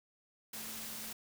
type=tone in noise; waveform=sine; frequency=220 Hz; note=A3; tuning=in tune; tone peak=-54 dBFS; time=0.53-1.13 s; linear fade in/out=5 ms; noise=white; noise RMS=-44 dBFS; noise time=0.53-1.13 s; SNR=-13 dB; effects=none